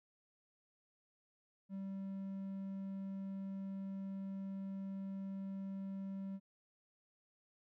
triangle tone, 194.1 Hz, G3, 17 cents flat, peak -39 dBFS, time 1.69-6.4 s, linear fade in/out 50 ms, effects none

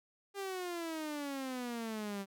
sawtooth exponential sweep, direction down, 402.6 to 193.6 Hz, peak -34 dBFS, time 0.34-2.26 s, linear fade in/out 50 ms, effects none

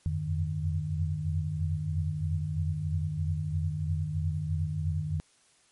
sine tone cluster, 85.6 / 88.7 / 97 / 152.5 Hz, F2 / F2 / G2 / D#3, -34 / +27 / -18 / -34 cents, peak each -33 / -34 / -36 / -31 dBFS, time 0.06-5.2 s, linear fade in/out 0 ms, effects white hiss -64 dBFS RMS until 5.71 s + MP3 48 kbps

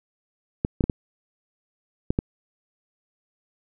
clicks, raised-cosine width 3 ms, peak -8 dBFS, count 6, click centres 0.649 / 0.808 / 0.84 / 0.898 / 2.105 / 2.189 s, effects none

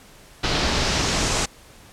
pink noise with low-pass filter sweep, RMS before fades -22 dBFS, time 0.43-1.46 s, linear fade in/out 10 ms, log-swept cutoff 4300 to 7500 Hz, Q 1.7, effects pink hiss -48 dBFS RMS until 1.92 s + low-pass 12000 Hz 12 dB/octave

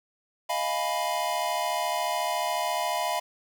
square chord, F half-diminished seventh, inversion third, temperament equal with one note detuned, 624.4 / 698.5 / 830.6 / 987.8 Hz, Eb5 / F5 / Ab5 / Cb6, +6 / 0 / 0 / 0 cents, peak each -34 / -31 / -35 / -31 dBFS, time 0.49-3.2 s, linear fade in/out 10 ms, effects 9-bit

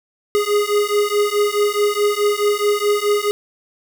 square beating tone pair, 411.2 / 415.9 Hz, G#4 / G#4, -17 / +2 cents, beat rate 4.7 Hz, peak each -19 / -19 dBFS, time 0.35-3.31 s, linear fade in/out 0 ms, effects none

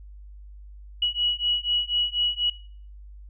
sine beating tone pair, 2920 / 2924.1 Hz, F#7 / F#7, -24 / -21 cents, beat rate 4.1 Hz, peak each -25 dBFS, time 1.02-2.5 s, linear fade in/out 5 ms, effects noise-tail reverb RT60 0.5 s tail -21 dB re dry + added 50 Hz sine -41 dBFS peak until 3.29 s

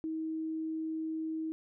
sine tone, 318.5 Hz, D#4, 41 cents sharp, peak -33 dBFS, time 0.04-1.52 s, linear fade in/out 0 ms, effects none

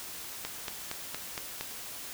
click train, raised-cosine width 0.2 ms, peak -17 dBFS, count 6, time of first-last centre 0.45-1.61 s, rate 4.31 Hz, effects white hiss -42 dBFS RMS until 2.13 s

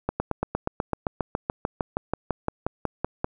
slowing click train, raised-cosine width 1 ms, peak -10 dBFS, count 22, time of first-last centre 0.09-3.244 s, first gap 110 ms, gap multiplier 1.03, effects none

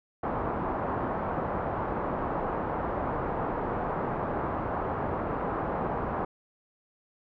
white low-pass noise, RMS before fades -31 dBFS, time 0.23-6.25 s, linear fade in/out 5 ms, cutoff 1100 Hz, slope 24 dB/octave, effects none

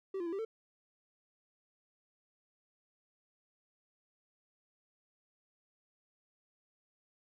triangle tone with pitch steps, 385.5 / 345.1 / 333.9 / 392.2 / 447.3 Hz, G4 / F4 / E4 / G4 / A4, -29 / -21 / +22 / +1 / +28 cents, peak -33 dBFS, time 0.14-0.45 s, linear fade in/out 5 ms, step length 62 ms, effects none

